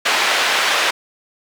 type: band-pass noise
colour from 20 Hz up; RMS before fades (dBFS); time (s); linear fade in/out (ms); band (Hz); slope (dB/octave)
white; -17; 0.05-0.91; 10; 570 to 3000; 12
effects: none